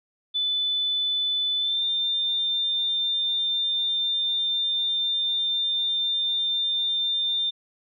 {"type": "tone with pitch glide", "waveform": "sine", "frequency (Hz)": [3500, 3598], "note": ["A7", "A7"], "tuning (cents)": [-10, 38], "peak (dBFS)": -22, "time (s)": [0.34, 7.51], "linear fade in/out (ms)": 20, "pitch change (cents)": 48, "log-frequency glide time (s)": [1.58, 1.84], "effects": []}